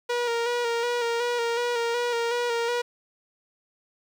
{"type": "tone with vibrato", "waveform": "sawtooth", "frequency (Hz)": 474.5, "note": "A#4", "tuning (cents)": 31, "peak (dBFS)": -20, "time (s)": [0.09, 2.82], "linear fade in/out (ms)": 10, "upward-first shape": "square", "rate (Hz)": 2.7, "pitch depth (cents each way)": 30, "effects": ["low-pass 6000 Hz 12 dB/octave", "9-bit"]}